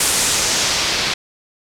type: noise with low-pass filter sweep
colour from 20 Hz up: white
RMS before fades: -18 dBFS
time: 0-1.14 s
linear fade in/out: 5 ms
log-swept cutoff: 9700 to 4100 Hz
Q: 1.3
effects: none